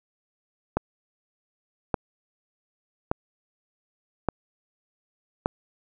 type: click train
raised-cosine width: 1 ms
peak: -8 dBFS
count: 5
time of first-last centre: 0.77-5.459 s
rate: 0.853 Hz
effects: none